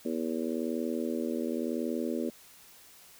harmonic tone, 80.9 Hz, E2, 32 cents flat, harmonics 3 / 4 / 5 / 6 / 7, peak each -33 / -35 / -37 / -39 / -40 dBFS, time 0.05-2.3 s, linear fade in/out 5 ms, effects white hiss -55 dBFS RMS until 3.19 s

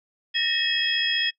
sine tone cluster, 1809 / 1884 / 2572 / 3299 / 5120 Hz, A6 / A#6 / E7 / G#7 / D#8, +48 / +18 / -43 / -12 / +49 cents, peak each -31 / -30 / -31 / -23 / -31 dBFS, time 0.34-1.31 s, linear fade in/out 20 ms, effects noise-tail reverb RT60 0.1 s tail -22 dB re dry

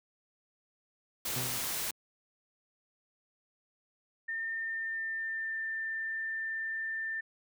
white noise, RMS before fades -35 dBFS, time 1.25-1.91 s, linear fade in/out 5 ms
sawtooth tone with exponential decay, 127 Hz, B2, 49 cents sharp, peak -30 dBFS, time 1.36-1.92 s, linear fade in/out 5 ms, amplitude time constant 120 ms
sine tone with pitch glide, 1811 to 1789.2 Hz, A6 to A6, +49 to +28 cents, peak -33 dBFS, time 4.28-7.21 s, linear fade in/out 10 ms, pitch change -21 cents, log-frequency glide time 4.55-5.59 s
effects none

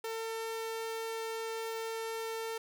sawtooth tone, 450.3 Hz, A4, 40 cents sharp, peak -32 dBFS, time 0.04-2.58 s, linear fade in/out 5 ms, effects none

